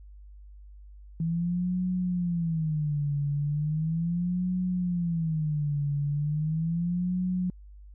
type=tone with vibrato; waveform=sine; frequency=161.8 Hz; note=E3; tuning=32 cents flat; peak=-25 dBFS; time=1.2-7.5 s; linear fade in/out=2 ms; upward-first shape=sine; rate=0.37 Hz; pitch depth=210 cents each way; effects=added 50 Hz sine -45 dBFS peak until 7.94 s